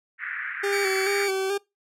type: band-pass noise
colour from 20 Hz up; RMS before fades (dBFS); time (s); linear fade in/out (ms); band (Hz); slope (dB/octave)
pink; -32; 0.18-1.28; 50; 1500 to 2000; 48
type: tone with vibrato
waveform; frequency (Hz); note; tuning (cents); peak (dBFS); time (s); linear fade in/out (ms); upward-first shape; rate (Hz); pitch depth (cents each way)
40% pulse; 392; G4; 0; -23; 0.63-1.58; 10; square; 2.3; 38
type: tone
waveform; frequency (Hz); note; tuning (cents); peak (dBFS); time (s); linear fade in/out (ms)
sawtooth; 2284; D7; -49; -25; 0.72-1.31; 10
effects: noise-tail reverb RT60 0.2 s tail -23 dB re dry + low-pass 12000 Hz 12 dB/octave